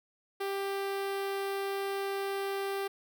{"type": "tone with notch filter", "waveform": "sawtooth", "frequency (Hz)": 393.8, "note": "G4", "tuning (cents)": 8, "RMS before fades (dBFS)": -34, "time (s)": [0.4, 2.88], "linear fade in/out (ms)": 10, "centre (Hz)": 6900, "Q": 1.3, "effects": []}